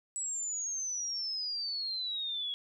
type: exponential sweep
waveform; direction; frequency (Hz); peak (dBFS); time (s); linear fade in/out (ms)
sine; down; 7902 to 3322; -33; 0.16-2.54; 0
effects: 12-bit